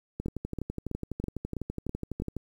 two click trains, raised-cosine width 3 ms, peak -20 / -20 dBFS, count 27 / 7, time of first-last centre 0.2-2.367 / 0.26-2.221 s, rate 12 / 3.06 Hz, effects 9-bit

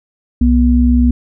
sine tone pair together, 64.34 / 242.9 Hz, C2 / B3, -28 / -29 cents, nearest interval octave + major seventh, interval 2299 cents, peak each -10 dBFS, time 0.41-1.11 s, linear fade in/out 5 ms, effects none

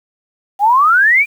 sine exponential sweep, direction up, 781 to 2431 Hz, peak -7 dBFS, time 0.59-1.26 s, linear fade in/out 50 ms, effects 7-bit

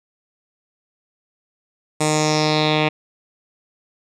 10% pulse tone with low-pass filter sweep, 153.5 Hz, D#3, 23 cents flat, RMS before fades -18 dBFS, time 2-2.89 s, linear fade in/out 10 ms, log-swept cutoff 8500 to 2900 Hz, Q 3.7, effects none

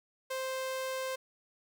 sawtooth tone, 523.3 Hz, C5, in tune, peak -30 dBFS, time 0.3-1.16 s, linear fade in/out 10 ms, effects none

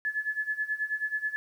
sine tone with tremolo, 1719 Hz, A6, 41 cents flat, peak -25 dBFS, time 0.05-1.36 s, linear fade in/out 0 ms, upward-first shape sine, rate 9.3 Hz, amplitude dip 85%, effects 10-bit

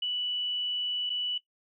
sine tone with dropouts, 2960 Hz, F#7, in tune, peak -28 dBFS, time 0.02-1.38 s, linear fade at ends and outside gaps 5 ms, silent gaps 1.096-1.1 s, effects noise-tail reverb RT60 0.1 s tail -17 dB re dry

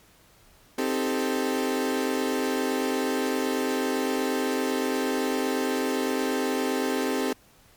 35% pulse chord, A half-diminished seventh, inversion first, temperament equal, 261.6 / 311.1 / 392 / 440 Hz, C4 / Eb4 / G4 / A4, 0 / 0 / 0 / 0 cents, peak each -26 / -31 / -28 / -29 dBFS, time 0.78-7.33 s, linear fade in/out 5 ms, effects pink hiss -57 dBFS RMS until 7.76 s + MP3 96 kbps

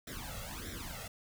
pink noise with flanger, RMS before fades -43 dBFS, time 0.07-1.08 s, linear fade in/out 5 ms, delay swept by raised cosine 0.53 to 1.53 ms, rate 1.6 Hz, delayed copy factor +0.95, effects none

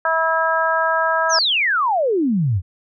harmonic tone, 324.7 Hz, E4, 26 cents flat, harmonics 2 / 3 / 4 / 5, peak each -21 / -21 / -21 / -21 dBFS, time 0.05-1.39 s, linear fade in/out 2 ms
sine exponential sweep, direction down, 6630 to 83 Hz, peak -15 dBFS, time 1.29-2.62 s, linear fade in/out 50 ms
effects none

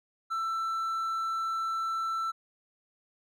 triangle tone, 1333 Hz, E6, 19 cents sharp, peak -27 dBFS, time 0.3-2.32 s, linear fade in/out 20 ms, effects none

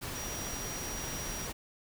sine tone in noise, 5740 Hz, F8, 47 cents sharp, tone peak -41 dBFS, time 0.14-1.48 s, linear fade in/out 20 ms, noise pink, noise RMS -39 dBFS, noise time 0.01-1.53 s, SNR -5 dB, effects none

